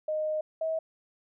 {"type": "tone pair in turn", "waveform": "sine", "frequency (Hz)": [618, 642.3], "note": ["D#5", "E5"], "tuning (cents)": [-12, -45], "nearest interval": "minor second", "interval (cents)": 67, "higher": "second", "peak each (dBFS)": -27, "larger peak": "neither", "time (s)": [[0.08, 0.41], [0.61, 0.79]], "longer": "first", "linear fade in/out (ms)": 5, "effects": []}